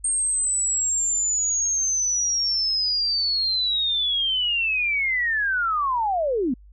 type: linear sweep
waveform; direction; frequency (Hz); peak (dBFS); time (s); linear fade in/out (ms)
sine; down; 8620 to 226.8; -20; 0.04-6.54; 5
effects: added 50 Hz sine -45 dBFS peak until 6.72 s